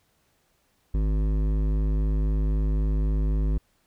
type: tone with hard clipping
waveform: sine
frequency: 51.91 Hz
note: G#1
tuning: in tune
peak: -23 dBFS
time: 0.94-3.58 s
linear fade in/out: 5 ms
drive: 13 dB
effects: pink hiss -68 dBFS RMS until 3.86 s